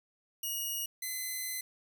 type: tone pair in turn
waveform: 5% pulse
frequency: 2885 / 2035 Hz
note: F#7 / C7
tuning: -44 / -49 cents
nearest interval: tritone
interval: 605 cents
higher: first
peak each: -25 dBFS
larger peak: neither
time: 0.43-0.86 / 1.02-1.61 s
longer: second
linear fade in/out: 5 ms
effects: none